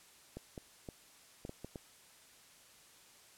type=clicks; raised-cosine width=2 ms; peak=-30 dBFS; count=7; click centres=0.37 / 0.578 / 0.888 / 1.451 / 1.494 / 1.646 / 1.758 s; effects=white hiss -61 dBFS RMS until 3.37 s + low-pass 11000 Hz 12 dB/octave